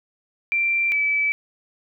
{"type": "tone pair in turn", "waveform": "sine", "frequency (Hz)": [2357, 2303], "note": ["D7", "D7"], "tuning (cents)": [6, -34], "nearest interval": "unison", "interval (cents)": 40, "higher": "first", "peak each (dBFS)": -18, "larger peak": "neither", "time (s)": [[0.52, 0.92], [0.92, 1.32]], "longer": "neither", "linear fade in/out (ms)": 0, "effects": []}